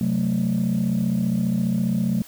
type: chord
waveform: sine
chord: F# diminished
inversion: second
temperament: equal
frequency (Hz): 130.81 / 185 / 220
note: C3 / F#3 / A3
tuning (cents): 0 / 0 / 0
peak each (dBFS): -25 / -21 / -21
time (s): 0.01-2.22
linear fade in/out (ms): 2
effects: tanh soft clip ceiling -15 dBFS + white hiss -46 dBFS RMS until 2.27 s